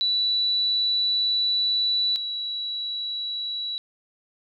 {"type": "tone pair in turn", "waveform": "sine", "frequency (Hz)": [3951, 3917], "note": ["B7", "B7"], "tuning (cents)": [0, -15], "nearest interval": "unison", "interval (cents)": 15, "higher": "first", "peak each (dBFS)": [-20, -27], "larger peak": "first", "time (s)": [[0.01, 2.16], [2.16, 3.78]], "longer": "first", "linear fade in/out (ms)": 0, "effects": []}